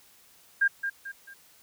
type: tone with echo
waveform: sine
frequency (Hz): 1605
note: G6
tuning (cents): +40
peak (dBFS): -19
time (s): 0.61-0.68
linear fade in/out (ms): 10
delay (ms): 220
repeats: 3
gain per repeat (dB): -8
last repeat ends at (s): 1.34
effects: white hiss -58 dBFS RMS until 1.62 s